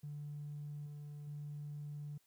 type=tone with level steps; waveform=triangle; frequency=146.83 Hz; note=D3; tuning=in tune; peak=-39 / -43 / -39 dBFS; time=0.03-2.18 s; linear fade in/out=10 ms; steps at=0.86 / 1.27 s; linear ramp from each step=5 ms; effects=tanh soft clip ceiling -40 dBFS + white hiss -75 dBFS RMS until 2.26 s